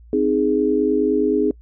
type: chord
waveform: sine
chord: Ab major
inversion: first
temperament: equal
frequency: 261.6 / 311.1 / 415.3 Hz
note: C4 / Eb4 / Ab4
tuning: 0 / 0 / 0 cents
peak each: -21 / -20 / -18 dBFS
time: 0.13-1.51 s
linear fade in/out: 2 ms
effects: noise-tail reverb RT60 0.1 s tail -25 dB re dry + added 58 Hz sine -42 dBFS peak until 1.61 s